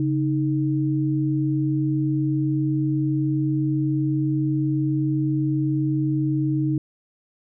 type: tone pair together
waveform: sine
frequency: 138.59 / 310.8 Hz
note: C#3 / D#4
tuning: 0 / -2 cents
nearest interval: octave + major second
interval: 1398 cents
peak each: -22 dBFS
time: 0-6.78 s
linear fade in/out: 2 ms
effects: none